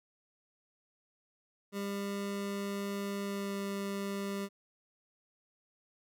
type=tone with pitch glide; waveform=25% pulse; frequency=200.1 to 198.72 Hz; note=G3 to G3; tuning=+36 to +24 cents; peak=-31 dBFS; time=1.72-4.49 s; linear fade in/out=50 ms; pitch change=-12 cents; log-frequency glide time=3.22-3.54 s; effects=none